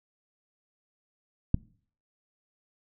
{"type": "click", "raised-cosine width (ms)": 5, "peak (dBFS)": -9, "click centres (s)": 1.544, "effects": ["noise-tail reverb RT60 0.5 s tail -24 dB re dry"]}